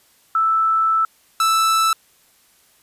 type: tone pair in turn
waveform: sine / 45% pulse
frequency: 1318.5 / 1318.5 Hz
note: E6 / E6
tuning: 0 / 0 cents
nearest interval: unison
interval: 0 cents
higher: neither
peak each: -14 dBFS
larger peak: neither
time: 0.35-1.05 / 1.4-1.93 s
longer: first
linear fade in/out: 2 ms
effects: white hiss -56 dBFS RMS until 2.82 s + resampled to 32000 Hz